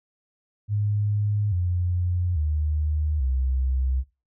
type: tone with pitch steps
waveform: sine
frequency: 103.83 / 88.84 / 76.01 / 65.03 Hz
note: G#2 / F2 / D#2 / C2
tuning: 0 / +30 / -40 / -10 cents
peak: -21 dBFS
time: 0.68-4.04 s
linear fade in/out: 50 ms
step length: 840 ms
effects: noise-tail reverb RT60 0.3 s tail -19 dB re dry